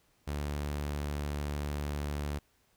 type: tone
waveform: sawtooth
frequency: 73 Hz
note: D2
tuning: 10 cents flat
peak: -29 dBFS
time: 0.27-2.39 s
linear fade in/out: 10 ms
effects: pink hiss -70 dBFS RMS until 2.76 s